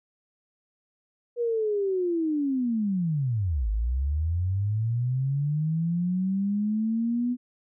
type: linear two-way sweep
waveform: sine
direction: down then up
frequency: 484.4 to 50.1 to 248.7 Hz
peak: -23 dBFS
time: 1.36-7.37 s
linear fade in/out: 50 ms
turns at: 3.69 s
effects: none